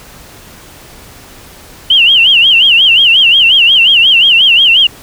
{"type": "tone with vibrato", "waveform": "sine", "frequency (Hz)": 2959, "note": "F#7", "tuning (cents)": -1, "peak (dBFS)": -3, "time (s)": [1.9, 4.87], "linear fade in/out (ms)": 5, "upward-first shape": "sine", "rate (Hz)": 5.6, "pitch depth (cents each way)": 170, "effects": ["pink hiss -35 dBFS RMS until 5.02 s"]}